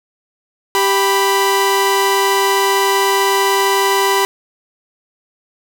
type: tone pair together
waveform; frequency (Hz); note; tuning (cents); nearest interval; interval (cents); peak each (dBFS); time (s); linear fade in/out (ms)
sawtooth; 392 / 987.8; G4 / B5; 0 / 0; octave + major third; 1600; -11; 0.75-4.25; 0
effects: none